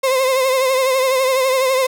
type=tone with vibrato; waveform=35% pulse; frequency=523.3 Hz; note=C5; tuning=in tune; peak=-12 dBFS; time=0.03-1.87 s; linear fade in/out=10 ms; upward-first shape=triangle; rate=12 Hz; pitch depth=63 cents each way; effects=none